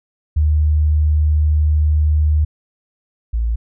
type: tone pair in turn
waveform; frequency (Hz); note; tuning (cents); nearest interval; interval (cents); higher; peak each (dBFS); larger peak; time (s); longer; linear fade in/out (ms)
sine; 76.1 / 57.01; D#2 / A#1; -38 / -38; perfect fourth; 500; first; -11 / -15; first; 0.36-2.45 / 3.33-3.56; first; 10
effects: none